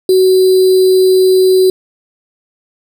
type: tone with sample-and-hold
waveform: sine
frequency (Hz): 373.8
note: F#4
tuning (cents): +18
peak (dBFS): -5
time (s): 0.09-1.7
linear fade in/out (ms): 2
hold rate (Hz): 4410
effects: none